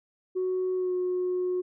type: tone with pitch glide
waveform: sine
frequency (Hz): 370 to 363.4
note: F#4 to F#4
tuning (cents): 0 to -31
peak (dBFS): -24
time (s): 0.35-1.62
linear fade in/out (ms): 20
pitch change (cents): -31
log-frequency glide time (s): 0.75-0.93
effects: tanh soft clip ceiling -22 dBFS